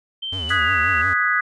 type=tone with pitch glide; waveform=sine; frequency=3121 to 2733 Hz; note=G7 to F7; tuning=-8 to -38 cents; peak=-25 dBFS; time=0.22-1.02 s; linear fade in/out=10 ms; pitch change=-230 cents; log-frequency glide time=0.33-0.76 s
type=tone with vibrato; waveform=square; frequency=84.8 Hz; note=E2; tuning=50 cents sharp; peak=-29 dBFS; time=0.32-1.14 s; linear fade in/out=10 ms; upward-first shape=triangle; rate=5.6 Hz; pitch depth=250 cents each way
type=noise with exponential decay; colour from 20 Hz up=white; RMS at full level=-35 dBFS; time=0.49-0.74 s; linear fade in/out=1 ms; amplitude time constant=54 ms
type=chord; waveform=sine; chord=G# minor seventh; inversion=second; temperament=equal; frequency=1244.5 / 1480 / 1661.2 / 1975.5 Hz; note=D#6 / F#6 / G#6 / B6; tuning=0 / 0 / 0 / 0 cents; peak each=-22 dBFS; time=0.5-1.41 s; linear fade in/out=10 ms
effects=resampled to 22050 Hz